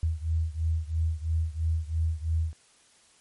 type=beating tone pair; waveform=sine; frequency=79.7 / 82.7 Hz; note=D#2 / E2; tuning=+42 / +6 cents; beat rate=3 Hz; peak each=-27 / -29 dBFS; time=0.03-2.53 s; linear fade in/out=0 ms; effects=white hiss -60 dBFS RMS until 3.2 s + MP3 48 kbps

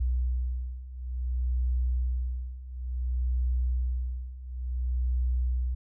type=beating tone pair; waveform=sine; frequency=61.74 / 62.31 Hz; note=B1 / B1; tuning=0 / +16 cents; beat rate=0.57 Hz; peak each=-31 / -28 dBFS; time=0-5.75 s; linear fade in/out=10 ms; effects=none

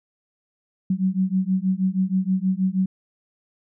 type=beating tone pair; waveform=sine; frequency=185 / 191.3 Hz; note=F#3 / G3; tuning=0 / -42 cents; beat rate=6.3 Hz; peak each=-22 / -22 dBFS; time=0.9-2.86 s; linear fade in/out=5 ms; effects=none

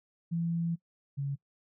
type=tone pair in turn; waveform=sine; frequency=168.2 / 139.69 Hz; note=E3 / C#3; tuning=+35 / +14 cents; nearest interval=minor third; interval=321 cents; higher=first; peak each=-28 / -30 dBFS; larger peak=first; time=0.31-0.76 / 1.17-1.36 s; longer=first; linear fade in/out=20 ms; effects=noise-tail reverb RT60 0.1 s tail -22 dB re dry

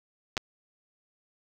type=clicks; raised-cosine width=0.2 ms; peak=-12 dBFS; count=2; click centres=0.369 / 0.377 s; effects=none

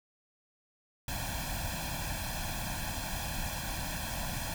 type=noise with comb filter; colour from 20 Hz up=pink; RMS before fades=-36 dBFS; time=1.08-4.54 s; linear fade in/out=2 ms; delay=1.2 ms; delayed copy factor=+0.95; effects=none

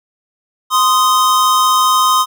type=tone pair together; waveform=square; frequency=1038.1 / 1244.5 Hz; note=C6 / D#6; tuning=-14 / 0 cents; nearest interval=minor third; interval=314 cents; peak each=-13 dBFS; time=0.7-2.26 s; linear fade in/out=50 ms; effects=none

